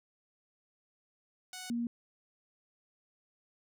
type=tone pair in turn; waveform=5% pulse / sine; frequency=739 / 236.2 Hz; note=F#5 / A#3; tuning=-2 / +23 cents; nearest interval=octave + minor sixth; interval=1975 cents; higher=first; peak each=-31 / -31 dBFS; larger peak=neither; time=1.53-1.7 / 1.7-1.87 s; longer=neither; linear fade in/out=2 ms; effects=none